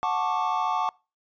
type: chord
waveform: triangle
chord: D major seventh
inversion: first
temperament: just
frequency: 734.2 / 881 / 1101.2 / 1174.7 Hz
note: F#5 / A5 / C#6 / D6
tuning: -14 / +2 / -12 / 0 cents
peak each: -27 / -26 / -28 / -28 dBFS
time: 0.03-0.89 s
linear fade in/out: 0 ms
effects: noise-tail reverb RT60 0.3 s tail -25 dB re dry + resampled to 16000 Hz